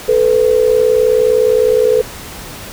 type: tone pair together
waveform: sine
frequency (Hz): 437.3 / 497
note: A4 / B4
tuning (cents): -11 / +11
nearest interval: major second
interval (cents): 222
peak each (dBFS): -11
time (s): 0.08-2.02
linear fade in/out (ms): 10
effects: pink hiss -30 dBFS RMS until 2.72 s